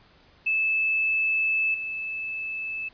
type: tone with level steps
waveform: sine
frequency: 2619 Hz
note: E7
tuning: 12 cents flat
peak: -21 / -29 dBFS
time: 0.46-2.89 s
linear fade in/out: 10 ms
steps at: 1.74 s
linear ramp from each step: 5 ms
effects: pink hiss -57 dBFS RMS until 2.93 s + resampled to 11025 Hz